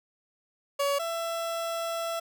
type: tone pair in turn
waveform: 30% pulse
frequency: 564 / 668 Hz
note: C#5 / E5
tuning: +30 / +23 cents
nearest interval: minor third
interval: 293 cents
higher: second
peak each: -22 / -27 dBFS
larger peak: first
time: 0.79-0.99 / 0.99-2.2 s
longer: second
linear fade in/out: 10 ms
effects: none